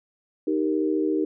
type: chord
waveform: sine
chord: Eb major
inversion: none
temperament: equal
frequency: 311.1 / 392 / 466.2 Hz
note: Eb4 / G4 / Bb4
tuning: 0 / 0 / 0 cents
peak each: -23 / -26 / -29 dBFS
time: 0.47-1.25 s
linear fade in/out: 5 ms
effects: none